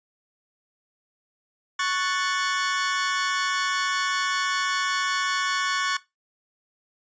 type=chord; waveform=sawtooth; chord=F# minor; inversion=second; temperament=equal; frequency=1108.7 / 1480 / 1760 Hz; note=C#6 / F#6 / A6; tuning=0 / 0 / 0 cents; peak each=-22 / -25 / -25 dBFS; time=1.79-5.97 s; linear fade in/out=5 ms; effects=noise-tail reverb RT60 0.2 s tail -18 dB re dry + resampled to 16000 Hz